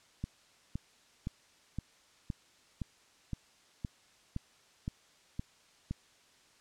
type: click train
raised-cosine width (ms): 5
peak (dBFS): -23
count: 12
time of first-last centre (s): 0.24-5.91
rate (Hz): 1.94
effects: white hiss -64 dBFS RMS until 6.6 s + low-pass 7000 Hz 12 dB/octave